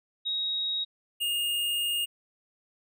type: tone pair in turn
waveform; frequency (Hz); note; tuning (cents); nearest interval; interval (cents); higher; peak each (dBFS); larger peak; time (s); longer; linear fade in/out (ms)
sine / square; 3787 / 2837; A#7 / F7; +27 / +27; perfect fourth; 500; first; -27; neither; 0.25-0.85 / 1.2-2.06; second; 20
effects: none